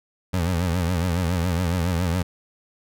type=tone with vibrato; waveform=25% pulse; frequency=87.31 Hz; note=F2; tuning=in tune; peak=-17 dBFS; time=0.33-2.23 s; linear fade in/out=10 ms; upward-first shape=triangle; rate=7.2 Hz; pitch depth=140 cents each way; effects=none